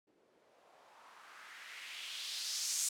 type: noise with low-pass filter sweep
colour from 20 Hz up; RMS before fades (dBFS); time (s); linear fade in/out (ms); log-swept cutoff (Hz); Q
violet; -44; 0.07-2.89; 5; 330 to 7500; 2.1
effects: none